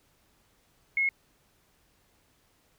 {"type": "tone", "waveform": "sine", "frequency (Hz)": 2170, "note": "C#7", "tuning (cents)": -37, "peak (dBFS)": -23, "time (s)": [0.97, 1.09], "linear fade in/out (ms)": 2, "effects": ["pink hiss -67 dBFS RMS until 2.78 s"]}